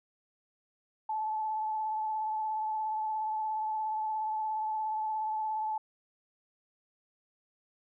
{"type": "tone with vibrato", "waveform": "sine", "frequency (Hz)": 867, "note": "A5", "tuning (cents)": -26, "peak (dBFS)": -30, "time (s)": [1.09, 5.78], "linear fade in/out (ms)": 5, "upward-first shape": "triangle", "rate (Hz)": 17, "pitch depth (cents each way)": 25, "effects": []}